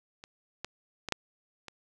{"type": "clicks", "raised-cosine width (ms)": 0.2, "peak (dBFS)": [-28, -18, -18, -10, -25], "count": 5, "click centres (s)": [0.239, 0.646, 1.087, 1.123, 1.683], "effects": []}